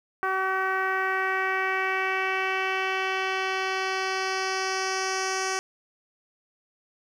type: tone with low-pass filter sweep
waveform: 10% pulse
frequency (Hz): 379.9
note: F#4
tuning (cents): +46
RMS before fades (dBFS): -27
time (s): 0.23-5.59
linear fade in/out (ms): 0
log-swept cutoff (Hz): 1400 to 6700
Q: 2.1
effects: 9-bit